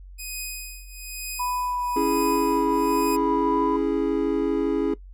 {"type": "tone with tremolo", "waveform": "10% pulse", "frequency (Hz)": 2500, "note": "D#7", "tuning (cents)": 8, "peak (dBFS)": -21, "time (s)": [0.18, 3.17], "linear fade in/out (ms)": 20, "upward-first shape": "triangle", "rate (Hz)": 1.1, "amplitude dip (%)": 90}
{"type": "tone with vibrato", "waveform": "sine", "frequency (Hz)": 987.8, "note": "B5", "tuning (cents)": 0, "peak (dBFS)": -25, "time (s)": [1.39, 3.77], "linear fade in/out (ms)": 10, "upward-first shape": "sine", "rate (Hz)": 1.4, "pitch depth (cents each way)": 10}
{"type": "chord", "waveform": "triangle", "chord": "C# minor", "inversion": "none", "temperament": "equal", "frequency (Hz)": [277.2, 329.6, 415.3], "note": ["C#4", "E4", "G#4"], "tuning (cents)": [0, 0, 0], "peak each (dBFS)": -23, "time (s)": [1.96, 4.94], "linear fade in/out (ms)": 5}
{"effects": ["noise-tail reverb RT60 0.1 s tail -18 dB re dry", "added 46 Hz sine -40 dBFS peak until 5.13 s"]}